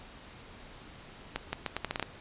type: accelerating click train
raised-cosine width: 0.3 ms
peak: -15 dBFS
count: 9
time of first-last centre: 1.36-2.027 s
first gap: 170 ms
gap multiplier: 0.78
effects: pink hiss -50 dBFS RMS until 2.2 s + resampled to 8000 Hz